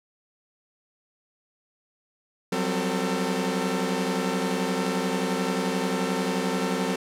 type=tone cluster; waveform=sawtooth; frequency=180.7 / 192.1 / 259.9 / 448.8 Hz; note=F#3 / G3 / C4 / A4; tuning=-41 / -35 / -11 / +34 cents; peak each=-26 dBFS; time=2.52-6.96 s; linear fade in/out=5 ms; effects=low-pass 11000 Hz 12 dB/octave